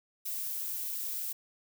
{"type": "noise", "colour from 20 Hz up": "violet", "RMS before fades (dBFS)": -36, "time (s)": [0.25, 1.33], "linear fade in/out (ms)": 10, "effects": []}